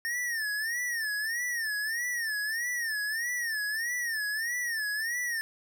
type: tone with vibrato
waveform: square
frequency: 1814 Hz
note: A#6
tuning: 48 cents flat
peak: -30 dBFS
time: 0.05-5.41 s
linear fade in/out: 0 ms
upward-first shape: sine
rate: 1.6 Hz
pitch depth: 140 cents each way
effects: none